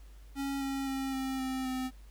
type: tone with pitch steps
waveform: square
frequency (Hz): 275.9 / 272.3 / 268.7 / 265.1 / 261.6 / 258.2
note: C#4 / C#4 / C4 / C4 / C4 / C4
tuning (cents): -8 / -31 / +46 / +23 / 0 / -23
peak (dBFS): -33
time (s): 0.35-1.91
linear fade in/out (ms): 50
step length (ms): 260
effects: added 50 Hz sine -49 dBFS peak until 2.1 s + pink hiss -64 dBFS RMS until 2.1 s